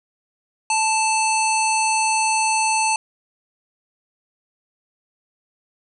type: harmonic tone with a mistuned harmonic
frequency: 880 Hz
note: A5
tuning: in tune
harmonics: 1 / 3 / 5 / 7 / 9 / 10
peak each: -19 / -23 / -29 / -27 / -31 / -27 dBFS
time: 0.7-2.96 s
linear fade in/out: 2 ms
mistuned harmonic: 9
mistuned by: -32 cents
effects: none